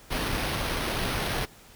pink noise with sample-and-hold, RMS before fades -29 dBFS, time 0.1-1.46 s, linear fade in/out 20 ms, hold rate 7350 Hz, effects pink hiss -52 dBFS RMS until 1.75 s

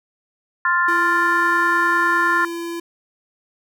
sine chord, F major, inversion second, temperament equal, 1046.5 / 1396.9 / 1760 Hz, C6 / F6 / A6, 0 / 0 / 0 cents, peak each -19 / -20 / -19 dBFS, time 0.65-2.45 s, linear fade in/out 2 ms
square tone, 338.9 Hz, E4, 48 cents sharp, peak -26 dBFS, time 0.88-2.8 s, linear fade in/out 5 ms
effects none

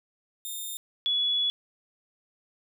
5% pulse / sine tone pair in turn, 3634 / 3397 Hz, A#7 / G#7, -45 / +38 cents, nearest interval minor second, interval 117 cents, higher first, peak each -26 / -23 dBFS, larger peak second, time 0.45-0.77 / 1.06-1.5 s, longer second, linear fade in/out 0 ms, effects none

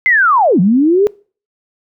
sine linear two-way sweep, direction down then up, 2108 to 167.3 to 425.5 Hz, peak -7 dBFS, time 0.06-1.07 s, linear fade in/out 0 ms, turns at 0.6 s, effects noise-tail reverb RT60 0.4 s tail -24 dB re dry

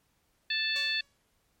harmonic tone, 880 Hz, A5, in tune, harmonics 2 / 3 / 4 / 5, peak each -33 / -33 / -33 / -33 dBFS, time 0.5-1.01 s, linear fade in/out 5 ms
5% pulse tone with exponential decay, 564 Hz, C#5, 30 cents sharp, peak -27 dBFS, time 0.76-1.18 s, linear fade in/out 0 ms, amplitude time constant 90 ms
effects pink hiss -72 dBFS RMS until 1.6 s + MP3 64 kbps

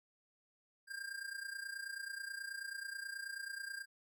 square tone with amplitude modulation, 1600 Hz, G6, 35 cents sharp, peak -40 dBFS, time 0.87-3.86 s, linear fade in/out 50 ms, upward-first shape sine, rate 29.3 Hz, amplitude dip 75%, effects none

